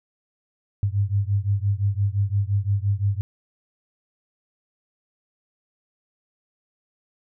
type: beating tone pair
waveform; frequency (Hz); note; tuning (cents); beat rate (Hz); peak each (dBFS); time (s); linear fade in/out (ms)
sine; 98 / 103.8; G2 / G#2; 0 / 0; 5.8; -22 / -23; 0.83-3.21; 0
effects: none